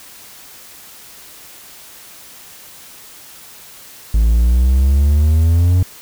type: exponential sweep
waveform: triangle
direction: up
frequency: 53.4 to 92.4 Hz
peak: -7 dBFS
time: 4.14-5.83 s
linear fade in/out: 5 ms
effects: white hiss -39 dBFS RMS until 6.01 s